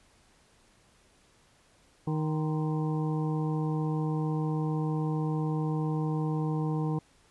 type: harmonic tone with a mistuned harmonic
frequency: 155.56 Hz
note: D#3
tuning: in tune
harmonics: 1 / 2 / 3 / 5 / 6 / 7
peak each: -28 / -34 / -38 / -42 / -44 / -45 dBFS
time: 2.07-6.99 s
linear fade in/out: 5 ms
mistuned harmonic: 7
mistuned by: -80 cents
effects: pink hiss -63 dBFS RMS until 7.3 s + resampled to 24000 Hz